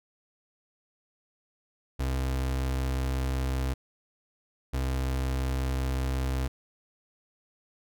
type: tone pair in turn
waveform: 35% pulse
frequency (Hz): 65.41 / 65.41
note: C2 / C2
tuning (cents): 0 / 0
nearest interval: unison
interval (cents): 0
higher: neither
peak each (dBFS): -25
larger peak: neither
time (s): 1.99-3.74 / 4.73-6.48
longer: neither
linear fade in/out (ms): 10
effects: none